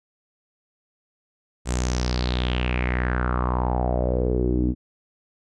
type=tone with low-pass filter sweep; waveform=sawtooth; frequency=61.74 Hz; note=B1; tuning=in tune; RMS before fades=-23 dBFS; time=1.65-4.75 s; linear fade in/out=50 ms; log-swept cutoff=8200 to 270 Hz; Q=4.9; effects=none